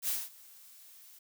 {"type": "noise with ADSR envelope", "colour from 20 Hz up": "blue", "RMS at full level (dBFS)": -31, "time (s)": [0.02, 1.19], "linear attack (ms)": 61, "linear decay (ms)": 210, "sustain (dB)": -24, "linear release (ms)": 7, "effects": []}